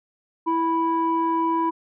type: tone pair together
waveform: sine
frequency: 329.6 / 985.8 Hz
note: E4 / B5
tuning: 0 / -3 cents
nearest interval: octave + perfect fifth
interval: 1897 cents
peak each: -22 / -20 dBFS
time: 0.46-1.71 s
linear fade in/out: 20 ms
effects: tanh soft clip ceiling -14 dBFS